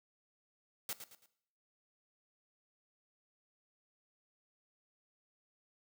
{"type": "noise with echo", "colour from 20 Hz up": "white", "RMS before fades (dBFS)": -39, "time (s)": [0.89, 0.93], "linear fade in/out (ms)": 2, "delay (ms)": 110, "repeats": 3, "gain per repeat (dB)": -9, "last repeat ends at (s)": 1.26, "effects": ["noise-tail reverb RT60 0.7 s tail -17 dB re dry", "high-pass 100 Hz 12 dB/octave"]}